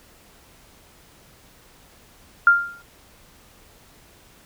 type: tone with exponential decay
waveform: sine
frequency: 1396.9 Hz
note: F6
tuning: in tune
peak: -7 dBFS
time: 2.47-2.82 s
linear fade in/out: 2 ms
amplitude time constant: 74 ms
effects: pink hiss -52 dBFS RMS until 4.45 s